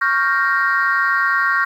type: chord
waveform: sine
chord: G half-diminished seventh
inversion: second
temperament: equal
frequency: 1108.7 / 1396.9 / 1568 / 1864.7 Hz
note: Db6 / F6 / G6 / Bb6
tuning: 0 / 0 / 0 / 0 cents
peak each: -19 dBFS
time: 0.01-1.65 s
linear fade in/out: 10 ms
effects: tanh soft clip ceiling -7 dBFS + 8-bit